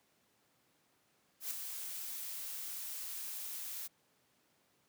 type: noise with ADSR envelope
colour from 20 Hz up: blue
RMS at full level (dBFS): -37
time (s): 1.4-3.88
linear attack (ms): 110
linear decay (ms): 3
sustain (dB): -6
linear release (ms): 17
effects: pink hiss -73 dBFS RMS until 4.88 s + high-pass 150 Hz 12 dB/octave